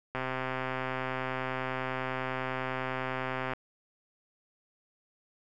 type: click train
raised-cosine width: 0.5 ms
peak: -18 dBFS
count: 441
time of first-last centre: 0.15-3.535 s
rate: 130 Hz
effects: none